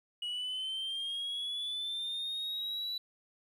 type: linear sweep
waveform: sine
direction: up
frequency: 2906 to 3960 Hz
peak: -32 dBFS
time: 0.22-2.98 s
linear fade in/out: 5 ms
effects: tanh soft clip ceiling -33 dBFS + 11-bit